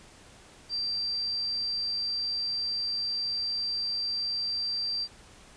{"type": "tone", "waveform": "sine", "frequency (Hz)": 4699, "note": "D8", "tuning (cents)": 0, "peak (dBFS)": -28, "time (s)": [0.69, 5.08], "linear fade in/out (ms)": 50, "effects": ["pink hiss -53 dBFS RMS until 5.56 s", "resampled to 22050 Hz"]}